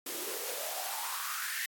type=noise with high-pass filter sweep; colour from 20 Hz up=white; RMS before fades=-37 dBFS; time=0.06-1.66 s; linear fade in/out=5 ms; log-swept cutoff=300 to 1900 Hz; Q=5.8; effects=AAC 64 kbps